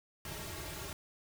pink noise with comb filter, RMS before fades -43 dBFS, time 0.25-0.93 s, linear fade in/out 2 ms, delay 4 ms, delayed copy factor -1, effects none

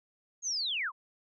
sine linear sweep, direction down, 6650 to 932.3 Hz, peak -30 dBFS, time 0.42-0.92 s, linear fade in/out 50 ms, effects none

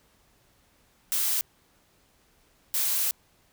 blue noise bursts at uneven times, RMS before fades -26 dBFS, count 2, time 1.12-1.41 / 2.74-3.11 s, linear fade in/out 0 ms, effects pink hiss -64 dBFS RMS until 3.52 s

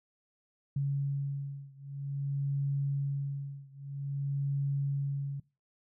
sine beating tone pair, 139.6 / 140.11 Hz, C#3 / C#3, +13 / +19 cents, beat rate 0.51 Hz, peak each -33 / -34 dBFS, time 0.76-5.4 s, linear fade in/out 5 ms, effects noise-tail reverb RT60 0.3 s tail -22 dB re dry

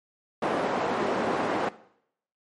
white band-pass noise, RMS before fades -27 dBFS, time 0.42-1.69 s, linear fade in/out 5 ms, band 240 to 780 Hz, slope 12 dB/octave, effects noise-tail reverb RT60 0.7 s tail -18 dB re dry + MP3 48 kbps

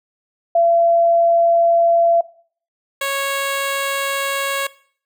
sine / 10% pulse tone pair in turn, 678 / 551.8 Hz, E5 / C#5, +49 / -8 cents, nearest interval major third, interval 357 cents, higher first, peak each -11 dBFS, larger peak neither, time 0.55-2.21 / 3.01-4.67 s, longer neither, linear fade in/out 5 ms, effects noise-tail reverb RT60 0.5 s tail -19 dB re dry

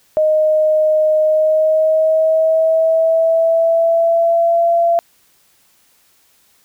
sine tone with pitch glide, 620 to 680 Hz, D#5 to F5, -6 to -46 cents, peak -10 dBFS, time 0.17-4.99 s, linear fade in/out 0 ms, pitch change +160 cents, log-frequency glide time 1.22-4.71 s, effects white hiss -55 dBFS RMS until 6.64 s

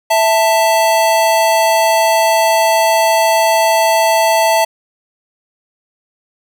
square tone pair together, 659.3 / 885.9 Hz, E5 / A5, 0 / +12 cents, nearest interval perfect fourth, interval 512 cents, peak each -13 dBFS, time 0.1-4.65 s, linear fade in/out 10 ms, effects none

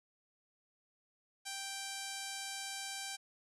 5% pulse tone with low-pass filter, 784 Hz, G5, in tune, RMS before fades -43 dBFS, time 1.45-3.17 s, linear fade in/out 20 ms, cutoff 11000 Hz, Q 0.85, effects none

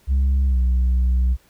sine tone with pitch glide, 67 to 62.51 Hz, C2 to B1, +42 to +22 cents, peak -12 dBFS, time 0.07-1.37 s, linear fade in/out 50 ms, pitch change -120 cents, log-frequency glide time 0.46-0.58 s, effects tanh soft clip ceiling -14 dBFS + pink hiss -57 dBFS RMS until 1.49 s

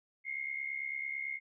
sine tone pair together, 2109 / 2178 Hz, C7 / C#7, +13 / -31 cents, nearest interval minor second, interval 56 cents, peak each -38 / -39 dBFS, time 0.24-1.4 s, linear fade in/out 50 ms, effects none

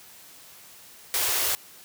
white band-stop noise, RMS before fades -25 dBFS, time 1.14-1.55 s, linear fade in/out 0 ms, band 110 to 310 Hz, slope 96 dB/octave, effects white hiss -49 dBFS RMS until 1.84 s + high-pass 60 Hz 12 dB/octave

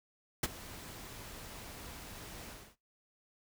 pink noise with ADSR envelope, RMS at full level -28 dBFS, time 0.43-2.76 s, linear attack 6 ms, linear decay 29 ms, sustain -20 dB, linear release 270 ms, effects noise-tail reverb RT60 0.2 s tail -19 dB re dry

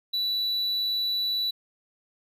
triangle tone, 3951 Hz, B7, in tune, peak -23 dBFS, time 0.13-1.51 s, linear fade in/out 10 ms, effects none

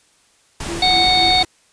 pink noise, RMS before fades -27 dBFS, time 0.6-1.45 s, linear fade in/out 5 ms
sine tone with tremolo, 339 Hz, E4, 49 cents sharp, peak -24 dBFS, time 0.68-1.45 s, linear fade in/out 5 ms, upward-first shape sine, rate 4 Hz, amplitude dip 85%
harmonic tone, 740 Hz, F#5, in tune, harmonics 1 / 3 / 5 / 6, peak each -16 / -21 / -16 / -18 dBFS, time 0.82-1.43 s, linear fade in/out 5 ms
effects white hiss -56 dBFS RMS until 1.72 s + resampled to 22050 Hz

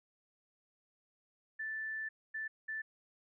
sine tone bursts at uneven times, 1760 Hz, A6, in tune, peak -37 dBFS, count 3, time 1.59-2.09 / 2.34-2.48 / 2.68-2.82 s, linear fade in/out 10 ms, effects none

